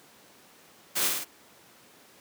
white noise with echo, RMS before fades -27 dBFS, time 0.95-1.09 s, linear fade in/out 20 ms, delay 53 ms, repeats 3, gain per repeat -3 dB, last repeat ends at 1.249 s, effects pink hiss -55 dBFS RMS until 2.2 s + high-pass 200 Hz 12 dB/octave

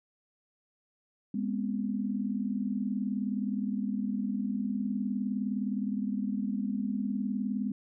sine tone cluster, 204.7 / 244.2 / 263.8 Hz, G#3 / B3 / C4, -25 / -19 / +14 cents, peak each -31 / -34 / -37 dBFS, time 1.34-7.72 s, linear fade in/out 5 ms, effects none

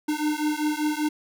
square beating tone pair, 300 / 305.1 Hz, D4 / D#4, +37 / -34 cents, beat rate 5.1 Hz, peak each -27 dBFS, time 0.08-1.09 s, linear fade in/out 10 ms, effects none

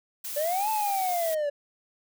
blue noise, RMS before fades -35 dBFS, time 0.24-1.35 s, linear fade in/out 10 ms
triangle linear two-way sweep, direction up then down, 567 to 880 to 567 Hz, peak -23 dBFS, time 0.36-1.5 s, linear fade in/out 10 ms, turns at 0.7 s
effects none

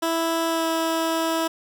15% pulse tone with pitch glide, 329.6 to 326.4 Hz, E4 to E4, 0 to -17 cents, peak -15 dBFS, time 0.02-1.48 s, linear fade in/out 10 ms, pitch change -17 cents, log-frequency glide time 0.48-0.65 s, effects none

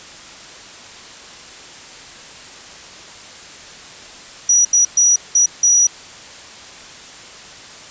sine tone bursts at uneven times, 5830 Hz, F#8, 26 cents flat, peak -9 dBFS, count 5, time 4.49-4.65 / 4.73-4.85 / 4.97-5.16 / 5.35-5.46 / 5.63-5.87 s, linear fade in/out 5 ms, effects white hiss -37 dBFS RMS until 7.9 s + resampled to 16000 Hz

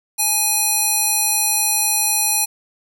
square tone with band-pass filter, 832 Hz, G#5, 3 cents sharp, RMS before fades -18 dBFS, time 0.18-2.46 s, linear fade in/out 20 ms, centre 11000 Hz, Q 1.6, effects none

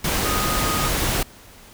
sine tone in noise, 1243 Hz, D#6, 2 cents flat, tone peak -26 dBFS, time 0.25-0.88 s, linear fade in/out 5 ms, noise pink, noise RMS -22 dBFS, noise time 0.04-1.23 s, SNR -7 dB, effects pink hiss -46 dBFS RMS until 1.73 s

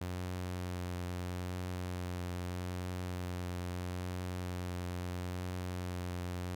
sawtooth tone with vibrato, 89.9 Hz, F#2, 49 cents flat, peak -33 dBFS, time 0.01-6.55 s, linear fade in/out 5 ms, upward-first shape triangle, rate 0.77 Hz, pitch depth 19 cents each way, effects none

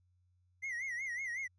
triangle tone with vibrato, 2019 Hz, B6, 38 cents sharp, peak -35 dBFS, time 0.62-1.48 s, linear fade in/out 20 ms, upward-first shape sine, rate 5.4 Hz, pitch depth 130 cents each way, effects added 90 Hz sine -69 dBFS peak until 1.58 s + resampled to 22050 Hz

